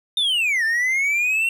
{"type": "linear two-way sweep", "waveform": "triangle", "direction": "down then up", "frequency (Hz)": [3663, 1760, 2744], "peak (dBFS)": -16, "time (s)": [0.17, 1.49], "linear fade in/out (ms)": 2, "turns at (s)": 0.64, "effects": []}